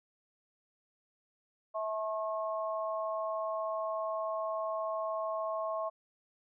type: harmonic tone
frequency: 216.6 Hz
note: A3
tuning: 27 cents flat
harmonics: 3 / 4 / 5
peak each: -34 / -45 / -37 dBFS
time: 1.74-5.9 s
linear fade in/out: 20 ms
effects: none